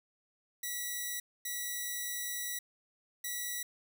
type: tone bursts at uneven times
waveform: 5% pulse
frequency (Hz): 1945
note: B6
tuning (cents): -27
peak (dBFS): -25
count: 3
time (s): 0.63-1.2 / 1.45-2.59 / 3.24-3.63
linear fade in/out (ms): 5
effects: none